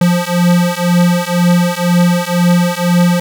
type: beating tone pair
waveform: square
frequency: 174.61 / 176.61 Hz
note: F3 / F3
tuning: 0 / +20 cents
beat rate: 2 Hz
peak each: -13 dBFS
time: 0.01-3.2 s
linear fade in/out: 5 ms
effects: none